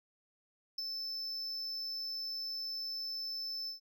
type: tone with ADSR envelope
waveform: triangle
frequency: 5274 Hz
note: E8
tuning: in tune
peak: -32 dBFS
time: 0.78-3.8 s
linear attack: 5 ms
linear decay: 20 ms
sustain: -4 dB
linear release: 120 ms
effects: none